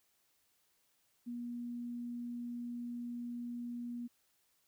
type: tone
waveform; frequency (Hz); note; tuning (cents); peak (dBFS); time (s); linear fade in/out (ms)
sine; 240; B3; -49; -39; 1.26-4.08; 20
effects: white hiss -75 dBFS RMS until 4.67 s